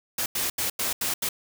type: noise bursts at uneven times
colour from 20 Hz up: white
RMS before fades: -27 dBFS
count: 6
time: 0.18-0.26 / 0.35-0.5 / 0.58-0.7 / 0.79-0.93 / 1.01-1.14 / 1.22-1.29 s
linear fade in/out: 5 ms
effects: none